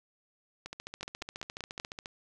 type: two click trains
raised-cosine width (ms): 0.2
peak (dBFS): -23 / -21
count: 21 / 5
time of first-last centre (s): 0.66-2.059 / 1.03-1.799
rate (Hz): 14.3 / 5.2
effects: none